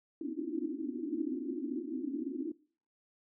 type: band-pass noise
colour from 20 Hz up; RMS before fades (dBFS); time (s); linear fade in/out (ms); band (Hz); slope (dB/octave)
white; -37; 0.21-2.52; 5; 250 to 340; 96
effects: noise-tail reverb RT60 0.5 s tail -23 dB re dry

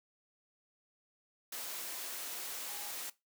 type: tone in noise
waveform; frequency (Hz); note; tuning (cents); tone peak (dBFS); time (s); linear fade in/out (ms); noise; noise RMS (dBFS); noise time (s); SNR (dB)
sine; 821; G#5; -20; -53; 2.68-2.91; 5; white; -42; 1.52-3.1; -14
effects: noise-tail reverb RT60 0.2 s tail -18 dB re dry + high-pass 300 Hz 12 dB/octave

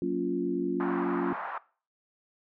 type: chord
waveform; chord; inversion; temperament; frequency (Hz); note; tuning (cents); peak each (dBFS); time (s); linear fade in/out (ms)
sine; Gb major seventh; none; equal with one note detuned; 185 / 233.1 / 279.9 / 349.2; Gb3 / Bb3 / Db4 / F4; 0 / 0 / +17 / 0; -34 / -36 / -31 / -30; 0.02-1.33; 2
type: band-pass noise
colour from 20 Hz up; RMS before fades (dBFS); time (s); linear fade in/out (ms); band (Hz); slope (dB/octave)
pink; -36; 0.8-1.58; 2; 810 to 1400; 24
effects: noise-tail reverb RT60 0.4 s tail -20 dB re dry

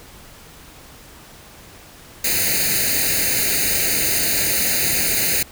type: noise with comb filter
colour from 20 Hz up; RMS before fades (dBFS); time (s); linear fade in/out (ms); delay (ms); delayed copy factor
white; -19; 2.24-5.43; 5; 0.45; +0.9
effects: pink hiss -43 dBFS RMS until 5.51 s

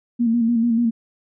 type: tone with vibrato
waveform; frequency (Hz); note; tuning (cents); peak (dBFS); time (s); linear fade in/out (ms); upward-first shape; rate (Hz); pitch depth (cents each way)
sine; 232.7; A#3; -3; -15; 0.19-0.91; 20; square; 6.8; 42
effects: none

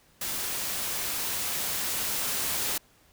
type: noise with level ramp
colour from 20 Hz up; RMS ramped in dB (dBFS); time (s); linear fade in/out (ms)
white; -32 to -29; 0.21-2.78; 5
effects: pink hiss -61 dBFS RMS until 3.12 s

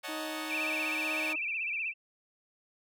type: chord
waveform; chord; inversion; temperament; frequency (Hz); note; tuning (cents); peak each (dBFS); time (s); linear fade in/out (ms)
10% pulse; D# half-diminished seventh; third; equal; 554.4 / 622.3 / 740 / 880; C#5 / D#5 / F#5 / A5; 0 / 0 / 0 / 0; -35; 0.03-1.34; 20
type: harmonic tone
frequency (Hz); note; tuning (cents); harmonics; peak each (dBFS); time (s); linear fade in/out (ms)
312.2; D#4; +6; 1 / 2 / 3 / 4; -40 / -44 / -49 / -48; 0.08-1.36; 10
type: tone with vibrato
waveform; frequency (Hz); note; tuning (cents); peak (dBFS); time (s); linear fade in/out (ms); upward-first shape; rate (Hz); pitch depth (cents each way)
sine; 2503; D#7; +10; -31; 0.48-1.94; 50; sine; 16; 130
effects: none

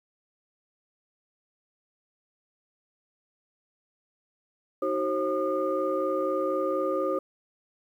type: tone cluster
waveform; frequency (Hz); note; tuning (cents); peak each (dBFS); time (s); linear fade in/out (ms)
sine; 312.8 / 376.9 / 536 / 1216; D#4 / F#4 / C5 / D#6; +9 / +32 / +42 / -40; -32 / -30 / -27 / -32; 4.82-7.19; 5
effects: tanh soft clip ceiling -15 dBFS + 10-bit

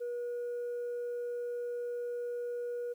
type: tone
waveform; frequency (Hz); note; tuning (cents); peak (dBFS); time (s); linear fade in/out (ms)
sine; 482.1; B4; -42; -32; 0-2.94; 20
effects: tanh soft clip ceiling -33 dBFS + 11-bit

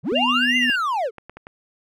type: linear two-way sweep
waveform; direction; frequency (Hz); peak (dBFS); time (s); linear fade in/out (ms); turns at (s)
triangle; up then down; 103.83 to 2093 to 403.3; -18; 0.03-1.11; 50; 0.57
type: tone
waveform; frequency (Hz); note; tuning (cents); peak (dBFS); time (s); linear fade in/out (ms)
sine; 247.7; B3; +5; -23; 0.12-0.7; 0
type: tone with tremolo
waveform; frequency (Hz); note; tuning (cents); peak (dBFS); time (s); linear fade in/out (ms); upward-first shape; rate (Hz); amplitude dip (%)
sine; 2794; F7; 0; -17; 0.15-0.76; 10; triangle; 15; 60
type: clicks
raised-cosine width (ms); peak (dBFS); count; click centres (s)
0.5; -23; 4; 1.183 / 1.296 / 1.37 / 1.469
effects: none

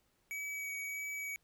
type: tone with vibrato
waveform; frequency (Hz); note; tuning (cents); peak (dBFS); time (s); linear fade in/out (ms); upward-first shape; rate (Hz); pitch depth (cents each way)
square; 2271; C#7; +41; -39; 0.31-1.36; 0; sine; 1.6; 11
effects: pink hiss -75 dBFS RMS until 1.43 s

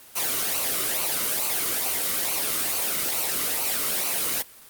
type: noise with flanger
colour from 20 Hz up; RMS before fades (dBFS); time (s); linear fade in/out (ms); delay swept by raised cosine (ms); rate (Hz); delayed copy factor
white; -25; 0.15-4.43; 20; 0.57 to 1.21; 2.3; -0.65
effects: white hiss -48 dBFS RMS until 4.69 s + Opus 24 kbps

